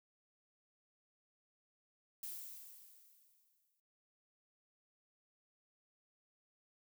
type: noise with exponential decay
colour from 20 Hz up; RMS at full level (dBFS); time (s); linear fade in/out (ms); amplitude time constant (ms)
violet; -44; 2.23-3.8; 1; 340
effects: noise-tail reverb RT60 0.2 s tail -21 dB re dry